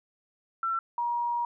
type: tone pair in turn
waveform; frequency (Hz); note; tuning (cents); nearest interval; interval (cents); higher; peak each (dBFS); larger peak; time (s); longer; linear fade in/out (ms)
sine; 1346 / 951.8; E6 / A#5; +36 / +36; tritone; 600; first; -26; neither; 0.63-0.79 / 0.98-1.45; second; 2
effects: none